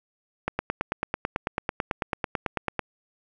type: click train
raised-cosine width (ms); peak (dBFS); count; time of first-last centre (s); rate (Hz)
0.5; -10; 22; 0.48-2.793; 9.08
effects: none